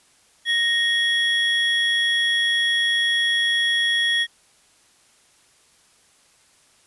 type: tone pair together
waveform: triangle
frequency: 1863 / 3334 Hz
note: A#6 / G#7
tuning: -2 / +6 cents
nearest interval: minor seventh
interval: 1008 cents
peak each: -19 dBFS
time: 0.45-4.27 s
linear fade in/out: 50 ms
effects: white hiss -57 dBFS RMS until 6.86 s + resampled to 24000 Hz